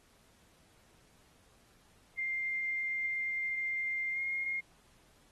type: tone with pitch glide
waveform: sine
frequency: 2103 to 2136 Hz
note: C7 to C7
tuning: +8 to +35 cents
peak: -32 dBFS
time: 2.17-4.61 s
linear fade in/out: 20 ms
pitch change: +27 cents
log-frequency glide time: 4.13-4.19 s
effects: pink hiss -66 dBFS RMS until 5.31 s + AAC 32 kbps